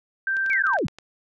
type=tone; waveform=sine; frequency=1568 Hz; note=G6; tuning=in tune; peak=-21 dBFS; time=0.27-0.77 s; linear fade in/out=2 ms
type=clicks; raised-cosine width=0.2 ms; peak=-24 dBFS; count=9; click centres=0.368 / 0.463 / 0.499 / 0.533 / 0.668 / 0.736 / 0.787 / 0.883 / 0.986 s
type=linear sweep; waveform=sine; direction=down; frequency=2371 to 84.2 Hz; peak=-21 dBFS; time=0.5-0.87 s; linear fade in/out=5 ms
effects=none